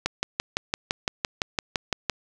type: click train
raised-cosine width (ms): 0.2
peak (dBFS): -6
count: 13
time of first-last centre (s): 0.06-2.097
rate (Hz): 5.89
effects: none